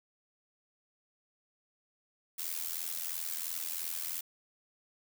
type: noise with amplitude modulation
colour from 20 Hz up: blue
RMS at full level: -34 dBFS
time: 2.38-4.21 s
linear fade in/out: 10 ms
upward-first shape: sine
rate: 82.9 Hz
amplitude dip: 80%
effects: none